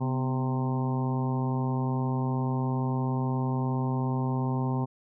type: harmonic tone with a mistuned harmonic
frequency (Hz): 130.81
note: C3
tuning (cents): 0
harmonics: 1 / 2 / 3 / 4 / 5 / 6 / 7 / 8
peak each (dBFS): -27 / -31 / -38 / -43 / -44 / -40 / -38 / -42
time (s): 0-4.86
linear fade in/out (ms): 20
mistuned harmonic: 2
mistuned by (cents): -57
effects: none